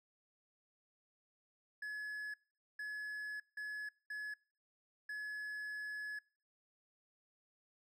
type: tone bursts at uneven times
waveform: triangle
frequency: 1700 Hz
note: G#6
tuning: 40 cents sharp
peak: -39 dBFS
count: 5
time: 1.82-2.34 / 2.79-3.4 / 3.57-3.89 / 4.1-4.34 / 5.09-6.19 s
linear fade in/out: 5 ms
effects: noise-tail reverb RT60 0.5 s tail -26 dB re dry